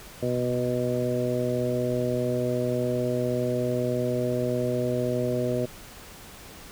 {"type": "harmonic tone with a mistuned harmonic", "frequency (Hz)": 123.47, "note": "B2", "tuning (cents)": 0, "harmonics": [1, 2, 3, 4, 5], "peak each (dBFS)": [-30, -30, -30, -30, -30], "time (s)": [0.22, 5.66], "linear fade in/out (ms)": 10, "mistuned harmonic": 1, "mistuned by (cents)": 23, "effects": ["pink hiss -45 dBFS RMS until 6.71 s"]}